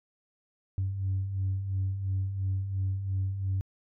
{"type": "beating tone pair", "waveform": "sine", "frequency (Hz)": [93.6, 96.5], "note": ["F#2", "G2"], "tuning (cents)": [20, -27], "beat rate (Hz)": 2.9, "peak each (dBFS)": [-35, -27], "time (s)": [0.78, 3.61], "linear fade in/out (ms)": 0, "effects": ["tanh soft clip ceiling -23 dBFS"]}